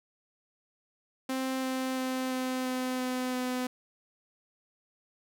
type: tone with pitch steps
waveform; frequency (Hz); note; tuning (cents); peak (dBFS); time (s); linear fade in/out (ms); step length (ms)
sawtooth; 262 / 260.3 / 258.7 / 257.1 / 255.4 / 253.8 / 252.2; C4 / C4 / C4 / C4 / C4 / B3 / B3; +2 / -9 / -19 / -30 / -42 / +47 / +36; -26; 1.29-3.67; 5; 340
effects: none